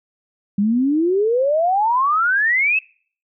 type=exponential sweep; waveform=sine; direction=up; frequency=196 to 2657 Hz; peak=-14 dBFS; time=0.58-2.79 s; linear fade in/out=5 ms; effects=noise-tail reverb RT60 0.5 s tail -25 dB re dry